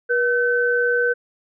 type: tone pair together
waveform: sine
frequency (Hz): 482 / 1526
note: B4 / G6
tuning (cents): -42 / -47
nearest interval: octave + minor sixth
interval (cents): 1995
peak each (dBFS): -19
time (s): 0.09-1.14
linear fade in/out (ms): 20
effects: none